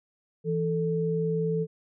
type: tone pair together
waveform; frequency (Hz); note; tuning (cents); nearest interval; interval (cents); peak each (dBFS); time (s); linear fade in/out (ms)
sine; 164.81 / 440.7; E3 / A4; 0 / +3; octave + perfect fourth; 1703; -27; 0.44-1.67; 50
effects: none